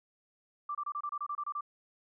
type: tone bursts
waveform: sine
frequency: 1174.7 Hz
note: D6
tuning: in tune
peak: -33 dBFS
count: 11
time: 0.69-1.609 s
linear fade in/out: 5 ms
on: 59 ms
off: 27 ms
effects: none